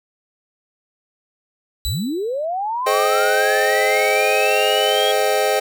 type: tone with exponential decay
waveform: sawtooth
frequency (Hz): 3951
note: B7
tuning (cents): 0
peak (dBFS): -19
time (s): 1.85-2.45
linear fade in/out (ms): 0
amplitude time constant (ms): 130
type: linear sweep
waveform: sine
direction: up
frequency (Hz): 39.45 to 3283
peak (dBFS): -20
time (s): 1.85-5.12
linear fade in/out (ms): 10
type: chord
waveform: square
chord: Ab major seventh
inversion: none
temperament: equal with one note detuned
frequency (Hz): 424.8 / 523.3 / 622.3 / 784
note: Ab4 / C5 / Eb5 / G5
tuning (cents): +39 / 0 / 0 / 0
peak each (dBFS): -22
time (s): 2.86-5.6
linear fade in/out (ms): 10
effects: none